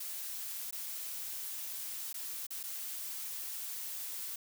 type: noise with dropouts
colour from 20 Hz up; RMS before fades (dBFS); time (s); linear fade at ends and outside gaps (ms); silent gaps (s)
blue; -41; 0-4.36; 5; 0.71-0.725 / 2.129-2.141 / 2.468-2.505 / 2.631-2.636
effects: none